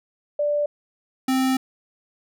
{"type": "tone pair in turn", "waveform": ["sine", "square"], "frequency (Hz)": [587.3, 261.6], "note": ["D5", "C4"], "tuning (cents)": [0, 0], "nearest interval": "octave + major second", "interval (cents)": 1400, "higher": "first", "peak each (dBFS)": -19, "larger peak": "neither", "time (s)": [[0.39, 0.66], [1.28, 1.57]], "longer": "second", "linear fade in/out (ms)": 5, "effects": []}